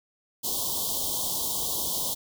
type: band-stop noise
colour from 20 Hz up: white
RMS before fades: -29 dBFS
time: 0.43-2.15 s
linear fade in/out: 20 ms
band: 1100 to 3100 Hz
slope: 96 dB/octave
effects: none